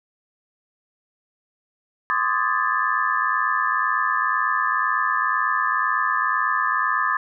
sine tone cluster, 1037 / 1161 / 1243 / 1644 / 1752 Hz, C6 / D6 / D#6 / G#6 / A6, -16 / -20 / -2 / -18 / -8 cents, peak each -25 / -26 / -24 / -27 / -25 dBFS, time 2.1-7.17 s, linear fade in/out 0 ms, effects none

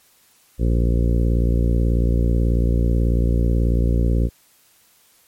harmonic tone, 58.27 Hz, A#1, in tune, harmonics 1 / 2 / 3 / 4 / 5 / 6 / 7 / 8 / 9, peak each -16 / -22 / -26 / -28 / -30 / -32 / -33 / -34 / -35 dBFS, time 0.58-4.3 s, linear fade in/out 50 ms, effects white hiss -56 dBFS RMS until 5.27 s + MP3 64 kbps

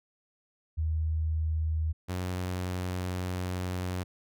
sine / sawtooth tone pair in turn, 79.1 / 91.06 Hz, D#2 / F#2, +29 / -27 cents, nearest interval major second, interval 244 cents, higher second, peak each -26 / -27 dBFS, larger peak first, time 0.77-1.93 / 2.08-4.04 s, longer second, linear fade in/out 20 ms, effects none

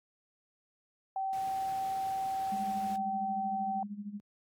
sine tone, 771 Hz, G5, 29 cents flat, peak -31 dBFS, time 1.16-3.83 s, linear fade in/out 2 ms
pink noise, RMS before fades -50 dBFS, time 1.33-2.96 s, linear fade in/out 0 ms
sine tone with tremolo, 205.1 Hz, G#3, 21 cents flat, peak -35 dBFS, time 2.52-4.2 s, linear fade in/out 0 ms, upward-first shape sine, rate 13 Hz, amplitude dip 75%
effects high-pass 100 Hz 12 dB/octave + AAC 64 kbps

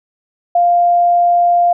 sine tone, 698.5 Hz, F5, in tune, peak -8 dBFS, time 0.55-1.73 s, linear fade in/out 5 ms, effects none

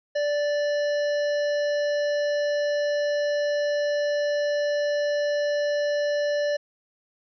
harmonic tone with a mistuned harmonic, 585 Hz, D5, 7 cents flat, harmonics 1 / 3 / 5 / 7 / 9 / 10, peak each -22 / -33 / -42 / -41 / -44 / -48 dBFS, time 0.15-6.57 s, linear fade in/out 10 ms, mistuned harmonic 10, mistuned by -27 cents, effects none

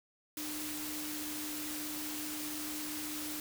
sine tone in noise, 302.6 Hz, D#4, 48 cents flat, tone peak -42 dBFS, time 0.37-3.4 s, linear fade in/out 2 ms, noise white, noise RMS -41 dBFS, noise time 0.37-3.4 s, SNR -4 dB, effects none

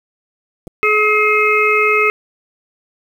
clicks, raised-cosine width 2 ms, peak -20 dBFS, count 2, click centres 0.671 / 0.677 s
harmonic tone, 425.1 Hz, G#4, 40 cents sharp, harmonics 1 / 3 / 5 / 6, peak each -16 / -16 / -16 / -16 dBFS, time 0.83-2.1 s, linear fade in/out 0 ms
effects 7-bit

